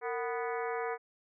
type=harmonic tone with a mistuned harmonic; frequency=246.9 Hz; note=B3; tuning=in tune; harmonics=2 / 3 / 4 / 5 / 6 / 7 / 8 / 9; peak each=-35 / -39 / -41 / -43 / -45 / -46 / -47 / -48 dBFS; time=0.01-0.98 s; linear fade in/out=50 ms; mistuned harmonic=2; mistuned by=-120 cents; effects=none